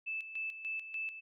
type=tone with tremolo; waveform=sine; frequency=2630 Hz; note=E7; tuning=5 cents flat; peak=-35 dBFS; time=0.06-1.21 s; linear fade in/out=20 ms; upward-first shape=square; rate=3.4 Hz; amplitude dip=65%; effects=none